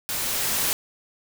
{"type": "noise with level ramp", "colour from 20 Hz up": "white", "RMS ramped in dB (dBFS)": [-28, -23], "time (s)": [0.09, 0.73], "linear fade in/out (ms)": 0, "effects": []}